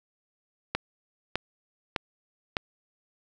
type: click train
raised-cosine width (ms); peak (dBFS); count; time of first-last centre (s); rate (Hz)
0.3; -10; 4; 0.75-2.568; 1.65
effects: none